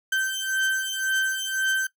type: beating tone pair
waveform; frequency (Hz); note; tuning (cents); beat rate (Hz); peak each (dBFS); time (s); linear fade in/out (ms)
35% pulse; 1551 / 1552.9; G6 / G6; -19 / -17; 1.9; -25; 0.12-1.87; 5
effects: noise-tail reverb RT60 0.1 s tail -18 dB re dry